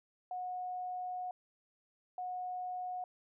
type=tone bursts at uneven times; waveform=sine; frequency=729 Hz; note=F#5; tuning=26 cents flat; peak=-37 dBFS; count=2; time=0.31-1.31 / 2.18-3.04 s; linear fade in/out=2 ms; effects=none